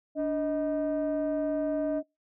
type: tone pair together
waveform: sine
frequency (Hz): 291 / 626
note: D4 / D#5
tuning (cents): -16 / +10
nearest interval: octave + minor second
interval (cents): 1326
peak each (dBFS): -27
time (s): 0.15-2.03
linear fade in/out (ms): 50
effects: noise-tail reverb RT60 0.2 s tail -24 dB re dry + tanh soft clip ceiling -23 dBFS